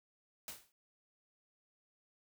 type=noise with exponential decay; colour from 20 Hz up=white; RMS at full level=-42 dBFS; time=0.48-0.72 s; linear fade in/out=1 ms; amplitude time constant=52 ms; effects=none